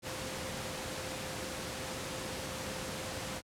sine tone in noise, 521 Hz, C5, 7 cents flat, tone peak -46 dBFS, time 0.02-3.42 s, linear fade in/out 50 ms, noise pink, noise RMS -39 dBFS, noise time 0.02-3.42 s, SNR -10 dB, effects high-pass 80 Hz 12 dB/octave + low-pass 10000 Hz 12 dB/octave

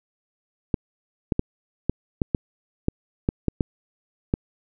clicks, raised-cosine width 3 ms, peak -7 dBFS, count 11, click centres 0.742 / 1.322 / 1.394 / 1.896 / 2.218 / 2.348 / 2.884 / 3.289 / 3.483 / 3.608 / 4.339 s, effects none

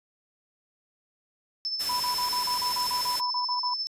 sine tone with tremolo, 5274 Hz, E8, in tune, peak -26 dBFS, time 1.65-3.87 s, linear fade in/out 0 ms, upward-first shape sine, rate 14 Hz, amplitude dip 50%
white noise, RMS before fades -35 dBFS, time 1.79-3.21 s, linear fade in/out 20 ms
sine tone bursts, 987.8 Hz, B5, in tune, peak -27 dBFS, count 13, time 1.89-3.74 s, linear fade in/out 5 ms, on 110 ms, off 35 ms
effects resampled to 32000 Hz

